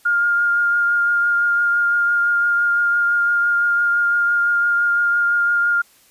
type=tone with vibrato; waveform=sine; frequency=1410 Hz; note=F6; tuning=16 cents sharp; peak=-14 dBFS; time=0.05-5.82 s; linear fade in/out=10 ms; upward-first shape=triangle; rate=5.9 Hz; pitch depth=16 cents each way; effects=white hiss -53 dBFS RMS until 6.1 s + resampled to 32000 Hz